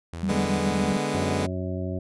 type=tone with pitch glide; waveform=sawtooth; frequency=83.8 to 81.6 Hz; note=E2 to E2; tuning=+29 to -17 cents; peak=-29 dBFS; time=0.13-0.93 s; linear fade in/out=0 ms; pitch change=-46 cents; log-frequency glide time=0.42-0.7 s
type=tone bursts; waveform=sine; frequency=193.8 Hz; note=G3; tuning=20 cents flat; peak=-23 dBFS; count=6; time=0.23-0.969 s; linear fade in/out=2 ms; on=94 ms; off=35 ms
type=chord; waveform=15% pulse; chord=G# diminished; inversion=second; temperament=equal; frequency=146.83 / 207.7 / 246.9 Hz; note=D3 / G#3 / B3; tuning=0 / 0 / 0 cents; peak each=-23 dBFS; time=0.28-1.47 s; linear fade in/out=20 ms
type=harmonic tone; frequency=92.1 Hz; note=F#2; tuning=7 cents flat; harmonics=1 / 2 / 3 / 4 / 6 / 7; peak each=-30 / -33 / -35 / -36 / -38 / -38 dBFS; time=1.14-1.99 s; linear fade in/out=5 ms
effects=resampled to 24000 Hz